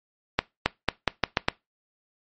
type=accelerating click train; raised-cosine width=0.3 ms; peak=-3 dBFS; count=7; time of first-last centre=0.39-1.485 s; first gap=270 ms; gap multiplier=0.84; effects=noise-tail reverb RT60 0.2 s tail -21 dB re dry + MP3 32 kbps